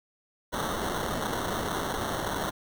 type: noise with sample-and-hold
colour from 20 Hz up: blue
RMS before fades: -31 dBFS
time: 0.52-2.51 s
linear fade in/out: 20 ms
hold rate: 2450 Hz
effects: none